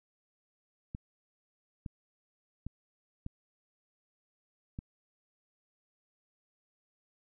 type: clicks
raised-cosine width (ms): 5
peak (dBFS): -26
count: 5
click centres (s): 0.949 / 1.862 / 2.666 / 3.264 / 4.789
effects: none